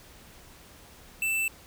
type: tone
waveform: square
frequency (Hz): 2656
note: E7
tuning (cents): +12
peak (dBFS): -26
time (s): 1.22-1.48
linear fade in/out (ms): 2
effects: added 65 Hz sine -60 dBFS peak until 1.66 s + pink hiss -52 dBFS RMS until 1.66 s